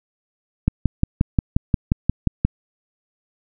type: click train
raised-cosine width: 5 ms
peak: -3 dBFS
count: 11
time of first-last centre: 0.68-2.45 s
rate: 5.65 Hz
effects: none